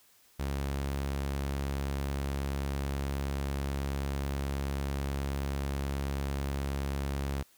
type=tone; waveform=sawtooth; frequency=69.3 Hz; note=C#2; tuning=in tune; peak=-27 dBFS; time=0.39-7.43 s; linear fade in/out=10 ms; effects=white hiss -63 dBFS RMS until 7.57 s